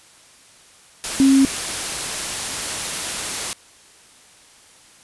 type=tone in noise; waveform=sine; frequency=270.2 Hz; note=C#4; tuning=44 cents flat; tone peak=-10 dBFS; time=1.2-1.45 s; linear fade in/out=0 ms; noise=white; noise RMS=-25 dBFS; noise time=1.04-3.53 s; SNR=+12 dB; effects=white hiss -49 dBFS RMS until 5.03 s + resampled to 24000 Hz